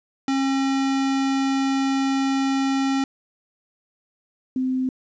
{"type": "tone pair in turn", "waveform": ["square", "sine"], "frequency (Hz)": [270, 258.4], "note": ["C#4", "C4"], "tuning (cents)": [-45, -21], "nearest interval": "minor second", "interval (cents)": 76, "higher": "first", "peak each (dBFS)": -20, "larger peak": "neither", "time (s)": [[0.28, 3.04], [4.56, 4.89]], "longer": "first", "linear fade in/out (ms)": 2, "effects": ["resampled to 16000 Hz", "10-bit"]}